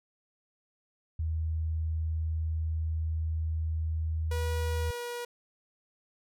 sine tone, 79.9 Hz, D#2, 47 cents sharp, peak -28 dBFS, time 1.19-4.91 s, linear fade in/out 5 ms
sawtooth tone with pitch glide, 483.8 to 481 Hz, B4 to B4, -36 to -46 cents, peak -31 dBFS, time 4.31-5.25 s, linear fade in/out 5 ms, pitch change -10 cents, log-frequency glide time 4.51-4.99 s
effects none

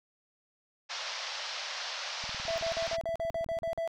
white band-pass noise, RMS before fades -38 dBFS, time 0.89-2.97 s, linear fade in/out 20 ms, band 540 to 5700 Hz, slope 48 dB/octave
click train, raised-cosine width 5 ms, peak -36 dBFS, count 30, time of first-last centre 2.24-3.783 s, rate 18.8 Hz
triangle tone bursts, 663 Hz, E5, 10 cents sharp, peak -28 dBFS, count 10, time 2.48-3.876 s, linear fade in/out 0 ms, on 100 ms, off 44 ms
effects none

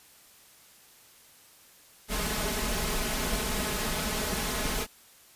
pink noise with comb filter, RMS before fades -30 dBFS, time 2.08-4.87 s, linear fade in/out 50 ms, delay 4.7 ms, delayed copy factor +0.7, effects white hiss -56 dBFS RMS until 5.35 s + resampled to 32000 Hz

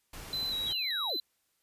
pink noise, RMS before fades -45 dBFS, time 0.13-0.73 s, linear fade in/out 5 ms
triangle tone with vibrato, 3948 Hz, B7, 1 cent flat, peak -30 dBFS, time 0.33-1.2 s, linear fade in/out 2 ms, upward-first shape square, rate 2.6 Hz, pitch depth 37 cents each way
sine linear sweep, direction down, 3469 to 247.6 Hz, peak -36 dBFS, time 0.66-1.17 s, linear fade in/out 10 ms
effects white hiss -75 dBFS RMS until 1.62 s + resampled to 32000 Hz

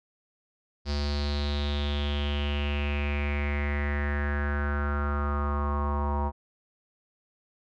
square tone with low-pass filter sweep, 72.5 Hz, D2, 22 cents flat, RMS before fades -28 dBFS, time 0.85-6.32 s, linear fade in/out 50 ms, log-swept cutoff 4800 to 930 Hz, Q 6.5, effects none

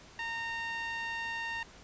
sawtooth tone with band-pass filter, 920 Hz, A#5, 23 cents flat, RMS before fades -37 dBFS, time 0.19-1.63 s, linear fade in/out 2 ms, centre 2100 Hz, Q 1.8, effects pink hiss -54 dBFS RMS until 1.83 s + resampled to 16000 Hz

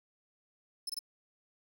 sawtooth tone bursts, 5250 Hz, E8, 8 cents flat, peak -32 dBFS, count 3, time 0.87-0.991 s, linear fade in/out 5 ms, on 25 ms, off 23 ms, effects none

